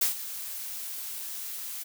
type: noise with ADSR envelope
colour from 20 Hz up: blue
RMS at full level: -23 dBFS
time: 0.01-1.84 s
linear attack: 8 ms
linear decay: 120 ms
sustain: -14 dB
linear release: 18 ms
effects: none